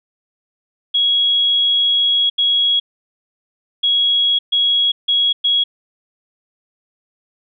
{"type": "tone bursts at uneven times", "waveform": "sine", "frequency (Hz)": 3322, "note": "G#7", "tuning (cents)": 0, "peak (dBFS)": -12, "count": 6, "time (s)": [[0.94, 2.3], [2.38, 2.8], [3.83, 4.39], [4.52, 4.92], [5.08, 5.33], [5.44, 5.64]], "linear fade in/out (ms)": 10, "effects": []}